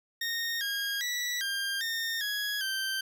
20% pulse tone with pitch steps, 1849 / 1629 / 1953 / 1599 / 1829 / 1668 / 1560 Hz, A#6 / G#6 / B6 / G6 / A#6 / G#6 / G6, -15 / -34 / -20 / +34 / -33 / +7 / -9 cents, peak -25 dBFS, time 0.21-3.01 s, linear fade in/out 5 ms, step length 400 ms, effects none

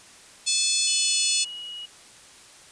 harmonic tone, 866 Hz, A5, 28 cents flat, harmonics 3 / 4 / 5 / 6 / 7 / 8 / 9 / 10, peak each -32 / -29 / -27 / -30 / -32 / -28 / -34 / -27 dBFS, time 0.46-1.45 s, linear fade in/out 20 ms
sine tone with pitch glide, 2960 to 2906 Hz, F#7 to F#7, 0 to -32 cents, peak -34 dBFS, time 0.87-1.86 s, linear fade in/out 10 ms, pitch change -32 cents, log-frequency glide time 1.02-1.31 s
effects white hiss -49 dBFS RMS until 2.71 s + resampled to 22050 Hz

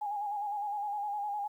sine tone with vibrato, 823 Hz, G#5, 16 cents flat, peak -32 dBFS, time 0.01-1.48 s, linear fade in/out 10 ms, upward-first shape square, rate 9.8 Hz, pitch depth 37 cents each way, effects 11-bit

